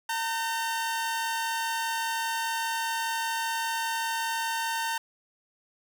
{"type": "tone pair together", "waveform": "sawtooth", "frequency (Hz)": [910.8, 1533], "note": ["A#5", "G6"], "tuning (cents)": [-40, -39], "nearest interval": "major sixth", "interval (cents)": 901, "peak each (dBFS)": [-25, -31], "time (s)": [0.09, 4.98], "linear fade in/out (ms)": 5, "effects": []}